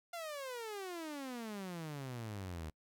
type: exponential sweep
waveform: sawtooth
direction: down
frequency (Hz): 702 to 75.7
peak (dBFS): -38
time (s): 0.13-2.7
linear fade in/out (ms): 5
effects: noise-tail reverb RT60 0.1 s tail -26 dB re dry